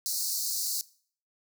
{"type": "high-pass noise", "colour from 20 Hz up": "pink", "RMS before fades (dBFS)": -31, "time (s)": [0.06, 0.81], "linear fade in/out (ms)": 0, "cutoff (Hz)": 4200, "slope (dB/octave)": 96, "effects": ["noise-tail reverb RT60 0.5 s tail -20 dB re dry"]}